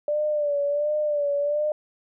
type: tone with vibrato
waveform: sine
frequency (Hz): 587.3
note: D5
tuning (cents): 0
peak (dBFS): -21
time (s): 0.08-1.72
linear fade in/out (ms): 2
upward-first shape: sine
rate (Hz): 1.4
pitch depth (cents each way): 52
effects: none

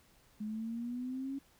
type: exponential sweep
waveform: sine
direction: up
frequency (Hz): 210 to 277.2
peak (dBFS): -36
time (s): 0.4-1.39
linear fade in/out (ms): 10
effects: pink hiss -66 dBFS RMS until 1.59 s

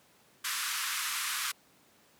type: band-pass noise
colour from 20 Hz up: pink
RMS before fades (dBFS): -34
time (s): 0.44-1.52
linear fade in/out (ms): 10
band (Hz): 1100 to 14000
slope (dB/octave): 48
effects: pink hiss -63 dBFS RMS until 2.19 s + high-pass 150 Hz 12 dB/octave

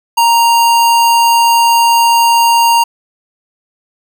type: tone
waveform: square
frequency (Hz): 932.3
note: A#5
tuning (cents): 0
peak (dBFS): -7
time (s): 0.17-2.84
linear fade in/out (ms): 10
effects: none

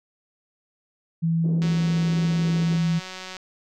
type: tone with pitch glide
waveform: sine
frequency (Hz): 164.81 to 165.96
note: E3 to E3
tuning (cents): 0 to +12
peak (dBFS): -19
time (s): 1.22-3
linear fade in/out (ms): 20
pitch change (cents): +12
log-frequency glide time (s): 1.53-1.61
type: band-pass noise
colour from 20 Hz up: white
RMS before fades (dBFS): -37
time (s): 1.44-2.78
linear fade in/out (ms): 5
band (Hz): 160 to 420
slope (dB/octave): 24
type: click train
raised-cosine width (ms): 0.2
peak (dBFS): -19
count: 326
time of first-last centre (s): 1.62-3.367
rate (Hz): 186
effects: none

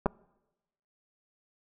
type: clicks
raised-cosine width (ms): 1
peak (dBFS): -12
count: 2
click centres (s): 0.059 / 0.064
effects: noise-tail reverb RT60 1.0 s tail -25 dB re dry

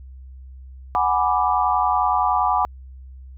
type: chord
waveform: sine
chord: G# half-diminished seventh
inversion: third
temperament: equal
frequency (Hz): 740 / 830.6 / 987.8 / 1174.7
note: F#5 / G#5 / B5 / D6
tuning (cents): 0 / 0 / 0 / 0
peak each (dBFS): -22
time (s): 0.95-2.65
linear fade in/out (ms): 0
effects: added 65 Hz sine -37 dBFS peak until 3.37 s

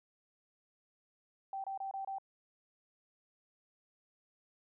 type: tone bursts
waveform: sine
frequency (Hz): 778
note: G5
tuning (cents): -13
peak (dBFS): -37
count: 5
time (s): 1.53-2.184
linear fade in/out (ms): 2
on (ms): 110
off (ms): 26
effects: none

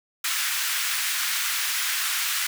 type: high-pass noise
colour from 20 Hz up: pink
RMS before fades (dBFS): -26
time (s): 0.24-2.47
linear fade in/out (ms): 5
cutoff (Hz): 1400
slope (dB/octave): 24
effects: none

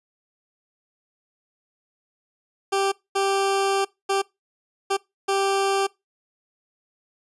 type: tone bursts at uneven times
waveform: 20% pulse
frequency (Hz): 392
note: G4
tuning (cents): 0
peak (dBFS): -15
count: 5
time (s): 2.72-2.92 / 3.15-3.85 / 4.09-4.22 / 4.9-4.97 / 5.28-5.87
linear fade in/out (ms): 10
effects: noise-tail reverb RT60 0.2 s tail -22 dB re dry + resampled to 24000 Hz

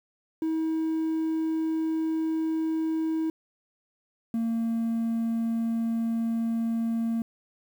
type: tone pair in turn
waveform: triangle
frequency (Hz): 320 / 228.7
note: D#4 / A#3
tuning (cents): +49 / -33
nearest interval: tritone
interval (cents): 582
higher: first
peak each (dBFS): -22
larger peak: neither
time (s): 0.42-3.3 / 4.34-7.22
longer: neither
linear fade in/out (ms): 2
effects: tanh soft clip ceiling -18 dBFS + 9-bit

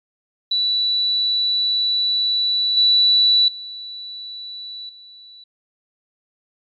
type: tone with level steps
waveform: sine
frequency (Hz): 3951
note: B7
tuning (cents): 0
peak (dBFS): -16 / -11 / -30 / -40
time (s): 0.51-5.44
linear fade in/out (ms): 5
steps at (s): 2.77 / 3.48 / 4.89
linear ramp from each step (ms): 2
effects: MP3 48 kbps

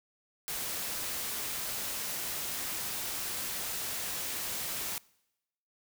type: noise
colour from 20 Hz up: white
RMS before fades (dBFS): -36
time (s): 0.48-4.98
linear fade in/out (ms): 0
effects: noise-tail reverb RT60 0.9 s tail -24 dB re dry

